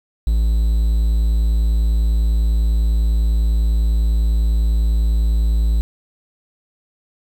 triangle tone, 55 Hz, A1, in tune, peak -11 dBFS, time 0.27-5.81 s, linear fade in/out 0 ms, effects 7-bit

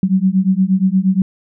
sine beating tone pair, 185 / 193.5 Hz, F#3 / G3, 0 / -22 cents, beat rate 8.5 Hz, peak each -14 dBFS, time 0.03-1.22 s, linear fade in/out 2 ms, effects none

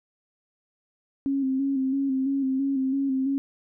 sine tone with vibrato, 269.5 Hz, C#4, 49 cents flat, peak -22 dBFS, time 1.26-3.38 s, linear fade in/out 0 ms, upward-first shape square, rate 3 Hz, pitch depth 36 cents each way, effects none

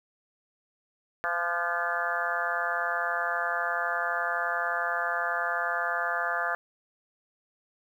harmonic tone with a mistuned harmonic, 171.9 Hz, F3, 27 cents flat, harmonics 3 / 4 / 5 / 6 / 7 / 8 / 9 / 10, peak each -39 / -33 / -38 / -39 / -33 / -34 / -34 / -33 dBFS, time 1.24-6.55 s, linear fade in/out 0 ms, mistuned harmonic 8, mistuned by +50 cents, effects 10-bit

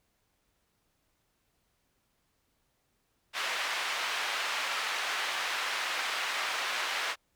white band-pass noise, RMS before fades -33 dBFS, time 3.33-7.16 s, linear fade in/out 50 ms, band 840 to 2700 Hz, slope 12 dB/octave, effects pink hiss -75 dBFS RMS until 7.35 s

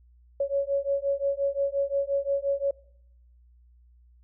sine beating tone pair, 554.4 / 560.1 Hz, C#5 / C#5, 0 / +18 cents, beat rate 5.7 Hz, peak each -27 dBFS, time 0.4-2.71 s, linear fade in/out 5 ms, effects noise-tail reverb RT60 0.7 s tail -22 dB re dry + added 60 Hz sine -54 dBFS peak until 4.23 s

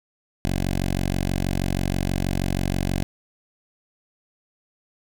10% pulse tone with notch filter, 46.25 Hz, F#1, in tune, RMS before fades -24 dBFS, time 0.45-3.03 s, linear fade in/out 0 ms, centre 1200 Hz, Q 1.6, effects none

